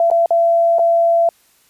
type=tone with dropouts; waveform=sine; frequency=675 Hz; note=E5; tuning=41 cents sharp; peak=-10 dBFS; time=0-1.29 s; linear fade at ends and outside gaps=2 ms; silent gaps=0.102-0.113 / 0.26-0.306 / 0.785-0.792 s; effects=white hiss -55 dBFS RMS until 1.69 s + resampled to 32000 Hz